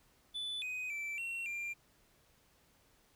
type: tone with pitch steps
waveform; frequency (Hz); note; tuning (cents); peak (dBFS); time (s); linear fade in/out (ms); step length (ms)
triangle; 3484 / 2504 / 2330 / 2726 / 2384; A7 / D#7 / D7 / F7 / D7; -18 / +10 / -14 / -43 / +25; -36; 0.34-1.74; 20; 280
effects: pink hiss -69 dBFS RMS until 3.15 s